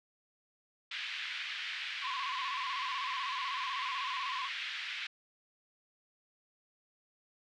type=band-pass noise; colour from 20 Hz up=pink; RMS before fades=-40 dBFS; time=0.91-5.07 s; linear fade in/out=5 ms; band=1800 to 3600 Hz; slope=24 dB/octave
type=tone with vibrato; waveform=sine; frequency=1064 Hz; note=C6; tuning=29 cents sharp; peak=-36 dBFS; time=2.01-4.5 s; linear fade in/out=50 ms; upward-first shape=square; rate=16 Hz; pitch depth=75 cents each way
effects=none